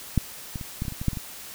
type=clicks; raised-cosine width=5 ms; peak=-7 / -19 / -23 / -15 / -26 / -17 / -24 / -19 / -9 / -21 / -19 dBFS; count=11; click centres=0.177 / 0.558 / 0.612 / 0.821 / 0.852 / 0.882 / 0.923 / 1.015 / 1.083 / 1.132 / 1.172 s; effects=white hiss -41 dBFS RMS until 1.54 s